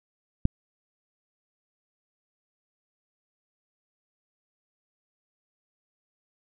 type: click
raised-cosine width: 5 ms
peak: -8 dBFS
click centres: 0.454 s
effects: none